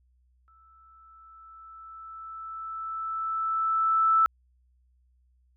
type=tone with exponential growth; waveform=sine; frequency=1318.5 Hz; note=E6; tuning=in tune; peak=-17 dBFS; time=0.48-4.26 s; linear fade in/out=0 ms; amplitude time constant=820 ms; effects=added 62 Hz sine -62 dBFS peak until 5.56 s